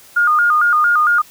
sine tone with vibrato, 1318.5 Hz, E6, in tune, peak -10 dBFS, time 0.16-1.22 s, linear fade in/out 10 ms, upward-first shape square, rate 4.4 Hz, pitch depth 130 cents each way, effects white hiss -44 dBFS RMS until 1.3 s

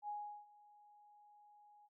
sine tone with ADSR envelope, 830.6 Hz, G#5, in tune, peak -40 dBFS, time 0.02-1.89 s, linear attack 64 ms, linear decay 370 ms, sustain -22 dB, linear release 40 ms, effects none

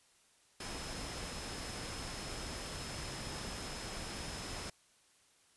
sine tone in noise, 5170 Hz, E8, 34 cents flat, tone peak -51 dBFS, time 0.6-4.7 s, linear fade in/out 5 ms, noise pink, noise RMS -43 dBFS, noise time 0.6-4.7 s, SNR -11 dB, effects white hiss -68 dBFS RMS until 5.56 s + resampled to 24000 Hz

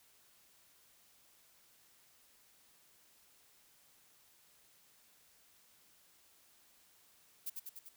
violet noise with echo, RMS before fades -40 dBFS, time 7.46-7.5 s, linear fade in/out 10 ms, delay 98 ms, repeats 4, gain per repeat -3 dB, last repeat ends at 7.892 s, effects white hiss -67 dBFS RMS until 7.96 s

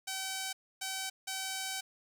5% pulse tone bursts at uneven times, 766 Hz, G5, 40 cents flat, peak -24 dBFS, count 3, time 0.07-0.53 / 0.81-1.1 / 1.27-1.81 s, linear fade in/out 10 ms, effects none

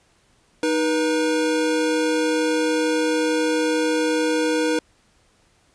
square tone pair together, 311.1 / 484.4 Hz, D#4 / B4, 0 / -34 cents, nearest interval minor sixth, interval 766 cents, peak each -22 dBFS, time 0.63-4.79 s, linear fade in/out 2 ms, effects pink hiss -60 dBFS RMS until 5.74 s + resampled to 22050 Hz

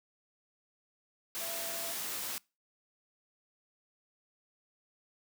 sine tone in noise, 670 Hz, E5, 28 cents sharp, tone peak -44 dBFS, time 1.41-1.92 s, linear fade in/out 0 ms, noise white, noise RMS -38 dBFS, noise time 1.35-2.38 s, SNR -9 dB, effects noise-tail reverb RT60 0.3 s tail -26 dB re dry + high-pass 150 Hz 12 dB/octave

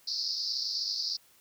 white band-pass noise, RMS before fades -33 dBFS, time 0.07-1.17 s, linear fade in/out 10 ms, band 4300 to 5300 Hz, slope 96 dB/octave, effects white hiss -62 dBFS RMS until 1.4 s

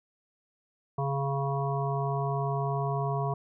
harmonic tone, 138.59 Hz, C#3, in tune, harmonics 1 / 3 / 5 / 7 / 8, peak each -29 / -35 / -34 / -36 / -38 dBFS, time 0.98-3.34 s, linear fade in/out 5 ms, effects none

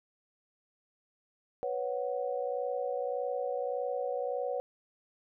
sine chord, B suspended second, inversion none, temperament just, 493.9 / 555.6 / 740.8 Hz, B4 / C#5 / F#5, 0 / +4 / +2 cents, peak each -34 / -35 / -38 dBFS, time 1.63-4.6 s, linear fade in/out 0 ms, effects none

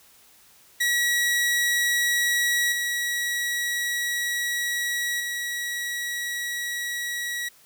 sawtooth tone with level steps, 1922 Hz, B6, 48 cents flat, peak -17 / -21 / -24 dBFS, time 0.8-7.49 s, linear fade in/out 10 ms, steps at 2.72 / 5.2 s, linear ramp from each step 2 ms, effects white hiss -55 dBFS RMS until 7.65 s

